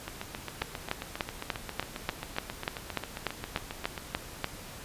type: two click trains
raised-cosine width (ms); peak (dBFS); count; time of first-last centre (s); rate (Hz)
0.3; -12 / -19; 14 / 30; 0.62-4.444 / 0.08-3.978; 3.4 / 7.44
effects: pink hiss -45 dBFS RMS until 4.84 s + resampled to 32000 Hz